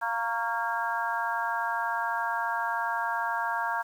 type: harmonic tone with a mistuned harmonic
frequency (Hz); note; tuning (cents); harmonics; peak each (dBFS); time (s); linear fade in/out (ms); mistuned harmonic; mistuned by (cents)
231.8; A#3; -10; 3 / 4 / 5 / 6 / 7; -35 / -30 / -36 / -35 / -33; 0.01-3.83; 20; 5; -57
effects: 9-bit